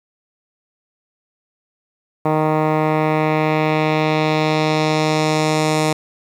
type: tone with low-pass filter sweep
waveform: 10% pulse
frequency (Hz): 155.1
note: D#3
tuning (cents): -5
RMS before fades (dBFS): -17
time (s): 2.25-5.93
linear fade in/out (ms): 5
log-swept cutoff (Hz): 1200 to 8800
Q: 1.2
effects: 7-bit